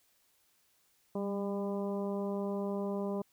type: harmonic tone with a mistuned harmonic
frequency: 200.7 Hz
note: G3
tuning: 41 cents sharp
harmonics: 1 / 2 / 3 / 4 / 5 / 6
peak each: -35 / -37 / -40 / -48 / -46 / -56 dBFS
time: 1.15-3.22 s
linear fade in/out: 5 ms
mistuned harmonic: 1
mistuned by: -28 cents
effects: white hiss -71 dBFS RMS until 3.32 s